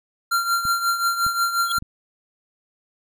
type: tone with tremolo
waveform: square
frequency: 1379 Hz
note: F6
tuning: 22 cents flat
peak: -17 dBFS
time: 0.31-1.79 s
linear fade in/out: 10 ms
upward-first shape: triangle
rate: 5.6 Hz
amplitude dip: 70%
type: clicks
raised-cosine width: 5 ms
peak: -23 dBFS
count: 4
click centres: 0.653 / 1.265 / 1.783 / 1.824 s
type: tone with exponential growth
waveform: square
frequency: 3329 Hz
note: G#7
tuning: 3 cents sharp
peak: -21 dBFS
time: 1.64-1.72 s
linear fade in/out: 2 ms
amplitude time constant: 16 ms
effects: none